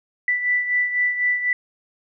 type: beating tone pair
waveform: sine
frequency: 1975.5 / 1979.5 Hz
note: B6 / B6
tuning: 0 / +3 cents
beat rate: 4 Hz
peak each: -19 / -26 dBFS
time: 0.28-1.53 s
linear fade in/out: 2 ms
effects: none